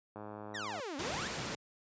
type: click train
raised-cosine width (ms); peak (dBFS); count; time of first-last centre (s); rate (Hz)
1; -31; 68; 0.16-0.798; 105
type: exponential two-way sweep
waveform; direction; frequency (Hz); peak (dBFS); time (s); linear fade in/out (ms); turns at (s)
sawtooth; down then up; 1973 to 260 to 1973; -35; 0.54-1.28; 10; 0.97
type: noise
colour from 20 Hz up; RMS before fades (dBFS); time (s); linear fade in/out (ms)
pink; -38; 0.99-1.55; 2
effects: high-pass 100 Hz 12 dB/octave + resampled to 16000 Hz